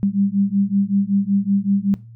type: beating tone pair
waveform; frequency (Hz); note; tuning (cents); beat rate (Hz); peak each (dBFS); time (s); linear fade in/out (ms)
sine; 196 / 201.3; G3 / G3; 0 / +46; 5.3; -19; 0.03-1.94; 0
effects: noise-tail reverb RT60 0.3 s tail -20 dB re dry + added 115 Hz sine -38 dBFS peak until 2.15 s